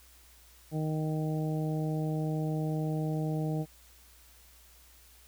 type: harmonic tone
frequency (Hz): 155.56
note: D#3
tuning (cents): 0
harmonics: 1 / 2 / 3 / 4 / 5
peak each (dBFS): -30 / -36 / -40 / -42 / -44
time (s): 0.71-3.66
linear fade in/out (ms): 50
effects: added 60 Hz sine -59 dBFS peak until 5.27 s + white hiss -59 dBFS RMS until 5.27 s